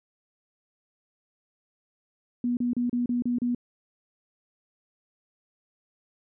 sine tone bursts, 243 Hz, B3, 28 cents flat, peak -23 dBFS, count 7, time 2.44-3.548 s, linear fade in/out 2 ms, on 130 ms, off 33 ms, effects none

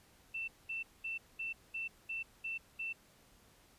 sine tone bursts, 2677 Hz, E7, 26 cents sharp, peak -37 dBFS, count 8, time 0.34-2.93 s, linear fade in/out 10 ms, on 140 ms, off 210 ms, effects pink hiss -65 dBFS RMS until 3.78 s + resampled to 32000 Hz

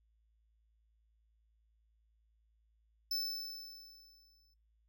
square tone with exponential decay, 5274 Hz, E8, in tune, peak -33 dBFS, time 3.11-4.54 s, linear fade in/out 5 ms, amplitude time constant 310 ms, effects noise-tail reverb RT60 0.4 s tail -23 dB re dry + added 55 Hz sine -70 dBFS peak until 4.88 s

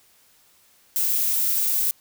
violet noise, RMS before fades -22 dBFS, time 0.96-1.91 s, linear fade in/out 0 ms, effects white hiss -58 dBFS RMS until 2 s

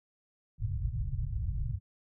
white low-pass noise, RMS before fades -33 dBFS, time 0.58-1.8 s, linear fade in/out 50 ms, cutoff 130 Hz, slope 48 dB/octave, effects none

